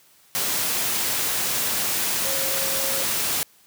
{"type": "tone in noise", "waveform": "sine", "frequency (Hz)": 540, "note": "C#5", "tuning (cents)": -45, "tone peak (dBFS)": -32, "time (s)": [2.25, 3.03], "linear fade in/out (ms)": 0, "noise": "white", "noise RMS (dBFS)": -24, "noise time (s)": [0.35, 3.43], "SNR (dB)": -11, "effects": ["white hiss -56 dBFS RMS until 3.66 s", "high-pass 80 Hz 12 dB/octave"]}